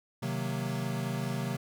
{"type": "chord", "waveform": "square", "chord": "C half-diminished seventh", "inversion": "none", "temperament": "equal", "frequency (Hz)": [130.81, 155.56, 185, 233.1], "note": ["C3", "Eb3", "Gb3", "Bb3"], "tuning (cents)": [0, 0, 0, 0], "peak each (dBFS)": [-35, -39, -38, -39], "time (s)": [0.22, 1.57], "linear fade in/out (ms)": 10, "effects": []}